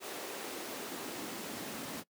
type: noise with high-pass filter sweep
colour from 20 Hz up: pink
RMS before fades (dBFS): -42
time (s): 0-2.04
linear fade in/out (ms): 50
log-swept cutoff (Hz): 410 to 200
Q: 1.9
effects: noise-tail reverb RT60 0.1 s tail -22 dB re dry